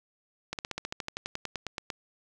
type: slowing click train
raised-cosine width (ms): 0.2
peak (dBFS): -16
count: 17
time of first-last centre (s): 0.53-1.902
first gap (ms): 58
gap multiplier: 1.05
effects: none